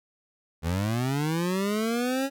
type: linear sweep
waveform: 25% pulse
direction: up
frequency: 77.78 to 277.2 Hz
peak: -21 dBFS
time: 0.62-2.3 s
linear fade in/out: 50 ms
effects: none